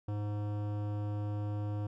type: tone with hard clipping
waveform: sine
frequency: 103.83 Hz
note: G#2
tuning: in tune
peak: -35 dBFS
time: 0.08-1.87 s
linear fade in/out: 5 ms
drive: 16 dB
effects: none